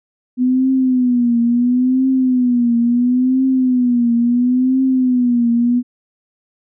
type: tone with vibrato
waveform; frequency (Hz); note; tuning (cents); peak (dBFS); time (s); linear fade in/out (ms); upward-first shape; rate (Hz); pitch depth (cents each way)
sine; 248.7; B3; +12; -11; 0.37-5.83; 50; triangle; 0.73; 110
effects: none